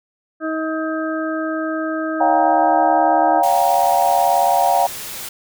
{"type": "harmonic tone", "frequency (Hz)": 317, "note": "D#4", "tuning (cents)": 32, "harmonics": [1, 2, 4, 5], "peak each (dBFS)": [-22, -25, -28, -29], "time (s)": [0.4, 3.43], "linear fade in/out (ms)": 50}
{"type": "chord", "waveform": "sine", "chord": "G half-diminished seventh", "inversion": "second", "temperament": "just", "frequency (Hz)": [564.5, 705.6, 784, 940.8], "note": ["Db5", "F5", "G5", "Bb5"], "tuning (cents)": [31, 18, 0, 16], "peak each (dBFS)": [-22, -16, -17, -20], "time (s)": [2.2, 4.87], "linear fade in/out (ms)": 10}
{"type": "noise", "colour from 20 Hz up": "white", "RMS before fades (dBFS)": -30, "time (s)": [3.43, 5.29], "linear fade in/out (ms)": 5}
{"effects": []}